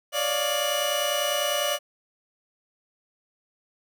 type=tone cluster; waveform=sawtooth; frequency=566 / 596 / 702 / 2940 Hz; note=C#5 / D5 / F5 / F#7; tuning=+36 / +25 / +9 / -12 cents; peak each=-26 / -24 / -29 / -25 dBFS; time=0.12-1.79 s; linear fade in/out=50 ms; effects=none